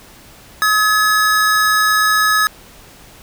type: tone pair together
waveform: square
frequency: 1271 / 1700.4 Hz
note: D#6 / G#6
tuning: +36 / +40 cents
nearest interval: perfect fourth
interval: 504 cents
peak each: -15 dBFS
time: 0.62-2.47 s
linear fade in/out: 0 ms
effects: pink hiss -42 dBFS RMS until 3.22 s